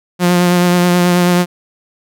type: tone with vibrato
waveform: sawtooth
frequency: 177.1 Hz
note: F3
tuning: 24 cents sharp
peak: -5 dBFS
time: 0.19-1.46 s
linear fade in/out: 50 ms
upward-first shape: triangle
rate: 9.3 Hz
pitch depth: 23 cents each way
effects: none